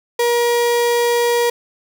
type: tone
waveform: 35% pulse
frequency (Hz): 476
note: A#4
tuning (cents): +36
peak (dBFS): -12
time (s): 0.19-1.5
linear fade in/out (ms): 5
effects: none